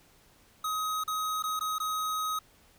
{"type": "tone with dropouts", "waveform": "square", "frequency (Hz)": 1263, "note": "D#6", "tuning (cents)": 26, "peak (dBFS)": -30, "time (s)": [0.64, 2.39], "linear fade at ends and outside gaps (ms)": 5, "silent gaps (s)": [[1.038, 1.077], [1.425, 1.437], [1.594, 1.608], [1.784, 1.8]], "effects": ["pink hiss -61 dBFS RMS until 2.78 s"]}